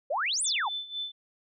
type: exponential two-way sweep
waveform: sine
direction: up then down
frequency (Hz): 508 to 9956 to 726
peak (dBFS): -26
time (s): 0.1-0.69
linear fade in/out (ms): 10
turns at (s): 0.43
type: tone with tremolo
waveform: sine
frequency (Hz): 3520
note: A7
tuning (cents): 0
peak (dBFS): -30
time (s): 0.44-1.12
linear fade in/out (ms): 10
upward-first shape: sine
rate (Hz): 4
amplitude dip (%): 80
effects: none